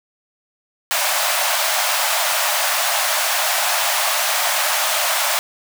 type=high-pass noise; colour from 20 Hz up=pink; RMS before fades=-19 dBFS; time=0.91-5.39 s; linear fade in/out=0 ms; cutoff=580 Hz; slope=96 dB/octave; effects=none